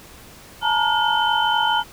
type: tone cluster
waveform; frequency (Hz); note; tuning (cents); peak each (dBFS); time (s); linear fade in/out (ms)
sine; 854 / 898 / 946 / 1430 / 3062; G#5 / A5 / A#5 / F6 / G7; +48 / +35 / +25 / +41 / -41; -23; 0.61-1.84; 50
effects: pink hiss -44 dBFS RMS until 1.92 s